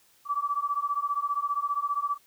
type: beating tone pair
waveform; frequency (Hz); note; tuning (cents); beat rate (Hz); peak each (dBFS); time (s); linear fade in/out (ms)
sine; 1147 / 1162; D6 / D6; -41 / -19; 15; -29; 0.25-2.18; 50
effects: white hiss -62 dBFS RMS until 2.26 s